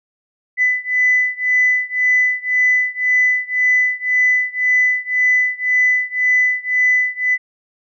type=beating tone pair; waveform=sine; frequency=2000 / 2001.9 Hz; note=B6 / B6; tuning=+21 / +23 cents; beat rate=1.9 Hz; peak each=-15 / -16 dBFS; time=0.57-7.38 s; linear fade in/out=50 ms; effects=tanh soft clip ceiling -5 dBFS